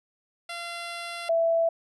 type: tone pair in turn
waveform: 10% pulse / sine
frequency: 687 / 663.6 Hz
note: F5 / E5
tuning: -29 / +11 cents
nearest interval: minor second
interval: 60 cents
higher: first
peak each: -25 / -20 dBFS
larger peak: second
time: 0.49-1.29 / 1.29-1.69 s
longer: first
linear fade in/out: 5 ms
effects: resampled to 22050 Hz